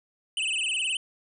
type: tone with vibrato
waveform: square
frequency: 2806 Hz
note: F7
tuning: 8 cents sharp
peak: -26 dBFS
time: 0.37-0.97 s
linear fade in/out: 2 ms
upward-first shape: sine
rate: 19 Hz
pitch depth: 170 cents each way
effects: resampled to 24000 Hz + 11-bit